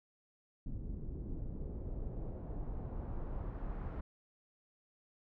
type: noise with low-pass filter sweep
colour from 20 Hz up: brown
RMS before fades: -41 dBFS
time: 0.66-4.01 s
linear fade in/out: 5 ms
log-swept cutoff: 270 to 1400 Hz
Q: 1.1
effects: none